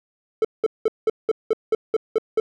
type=tone bursts; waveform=triangle; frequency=440 Hz; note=A4; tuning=in tune; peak=-13 dBFS; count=10; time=0.42-2.4 s; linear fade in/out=2 ms; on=27 ms; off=190 ms; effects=none